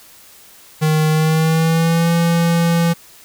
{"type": "tone with pitch glide", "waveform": "square", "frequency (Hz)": [155.6, 168.71], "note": ["D#3", "E3"], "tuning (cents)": [0, 40], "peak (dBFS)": -13, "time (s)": [0.81, 2.94], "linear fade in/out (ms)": 20, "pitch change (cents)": 140, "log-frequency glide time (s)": [1.1, 2.12], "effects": ["white hiss -44 dBFS RMS until 3.24 s"]}